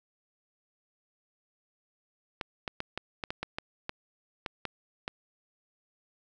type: clicks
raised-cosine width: 0.3 ms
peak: -17 dBFS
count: 12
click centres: 2.412 / 2.678 / 2.804 / 2.976 / 3.238 / 3.305 / 3.43 / 3.585 / 3.894 / 4.462 / 4.653 / 5.079 s
effects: none